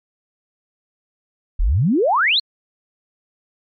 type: exponential sweep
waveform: sine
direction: up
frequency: 33.34 to 4435 Hz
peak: -13 dBFS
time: 1.59-2.4 s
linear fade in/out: 10 ms
effects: MP3 32 kbps